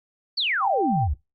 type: exponential sweep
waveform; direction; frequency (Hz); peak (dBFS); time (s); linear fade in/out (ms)
sine; down; 4681 to 61.74; -21; 0.37-1.14; 10
type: tone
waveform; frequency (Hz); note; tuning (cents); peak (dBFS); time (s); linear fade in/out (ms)
sine; 784; G5; 0; -22; 0.6-1.08; 50
effects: noise-tail reverb RT60 0.2 s tail -19 dB re dry + Opus 48 kbps